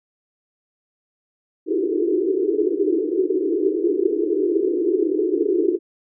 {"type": "band-pass noise", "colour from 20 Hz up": "white", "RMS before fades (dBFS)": -20, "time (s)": [1.66, 5.79], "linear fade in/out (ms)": 50, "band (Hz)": [310, 430], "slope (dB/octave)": 96, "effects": []}